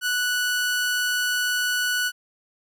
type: tone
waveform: sawtooth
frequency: 1478 Hz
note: F#6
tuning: 2 cents flat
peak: -18 dBFS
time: 0.01-2.12 s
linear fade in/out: 50 ms
effects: none